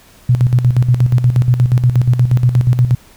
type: tone with tremolo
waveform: sine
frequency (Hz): 123.47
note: B2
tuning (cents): 0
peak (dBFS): -6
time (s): 0.29-2.95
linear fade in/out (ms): 5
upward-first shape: square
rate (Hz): 8.4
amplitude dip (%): 65
effects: pink hiss -45 dBFS RMS until 3.16 s